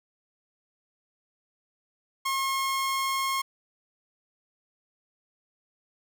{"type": "tone", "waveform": "sawtooth", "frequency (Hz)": 1078, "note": "C#6", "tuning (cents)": -49, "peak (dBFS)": -22, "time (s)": [2.25, 3.42], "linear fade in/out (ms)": 10, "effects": []}